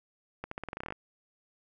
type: accelerating click train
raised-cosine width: 0.5 ms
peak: -22 dBFS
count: 13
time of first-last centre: 0.44-0.924 s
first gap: 74 ms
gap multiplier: 0.88
effects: none